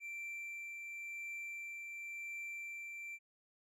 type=tone with tremolo; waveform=triangle; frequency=2349 Hz; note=D7; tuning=in tune; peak=-40 dBFS; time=0-3.19 s; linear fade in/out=50 ms; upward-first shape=triangle; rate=0.94 Hz; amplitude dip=30%; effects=none